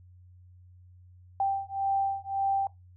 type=beating tone pair; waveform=sine; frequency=784 / 785.8 Hz; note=G5 / G5; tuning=0 / +4 cents; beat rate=1.8 Hz; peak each=-29 dBFS; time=1.4-2.67 s; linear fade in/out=2 ms; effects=noise-tail reverb RT60 0.2 s tail -20 dB re dry + added 90 Hz sine -51 dBFS peak until 2.96 s